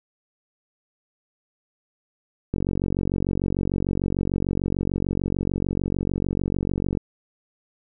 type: click train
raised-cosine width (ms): 3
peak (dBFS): -11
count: 208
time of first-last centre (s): 2.54-6.973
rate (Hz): 46.7
effects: none